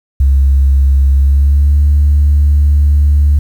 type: tone with pitch glide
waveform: sine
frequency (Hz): 68.2 to 72.67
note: C#2 to D2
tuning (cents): -28 to -18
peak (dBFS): -4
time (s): 0.2-3.39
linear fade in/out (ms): 5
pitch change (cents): +110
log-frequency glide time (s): 1.14-1.8
effects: tanh soft clip ceiling -2 dBFS + 7-bit